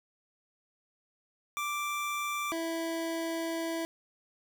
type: tone pair in turn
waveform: 25% pulse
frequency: 1174.7 / 329.6 Hz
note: D6 / E4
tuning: 0 / 0 cents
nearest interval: octave + minor seventh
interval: 2200 cents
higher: first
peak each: -28 dBFS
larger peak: neither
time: 1.57-2.52 / 2.52-3.85 s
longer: second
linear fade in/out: 0 ms
effects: none